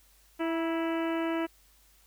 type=harmonic tone with a mistuned harmonic; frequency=329.6 Hz; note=E4; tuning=in tune; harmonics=1 / 2 / 3 / 4 / 5 / 6 / 7 / 8 / 9; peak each=-29 / -35 / -39 / -41 / -43 / -45 / -46 / -47 / -48 dBFS; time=0.39-1.47 s; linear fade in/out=20 ms; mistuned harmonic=3; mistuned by=-30 cents; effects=added 50 Hz sine -63 dBFS peak until 2.06 s + white hiss -63 dBFS RMS until 2.06 s